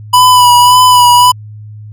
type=tone with vibrato; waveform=square; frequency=987.8 Hz; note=B5; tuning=in tune; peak=-3 dBFS; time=0.13-1.32 s; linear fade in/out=10 ms; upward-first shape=sine; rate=1.8 Hz; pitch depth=30 cents each way; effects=added 106 Hz sine -26 dBFS peak until 1.92 s